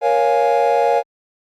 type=chord; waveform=triangle; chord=Bb minor seventh; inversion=none; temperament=equal with one note detuned; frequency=471.6 / 554.4 / 698.5 / 830.6 Hz; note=Bb4 / Db5 / F5 / Ab5; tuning=+20 / 0 / 0 / 0 cents; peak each=-16 dBFS; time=0.01-1.03 s; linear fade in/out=50 ms; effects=tanh soft clip ceiling -3 dBFS + Opus 48 kbps